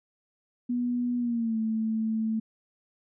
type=tone with pitch glide; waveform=sine; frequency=243.9 to 221.1 Hz; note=B3 to A3; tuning=-21 to +9 cents; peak=-25 dBFS; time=0.69-2.4 s; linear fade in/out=10 ms; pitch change=-170 cents; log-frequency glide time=1.18-1.58 s; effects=none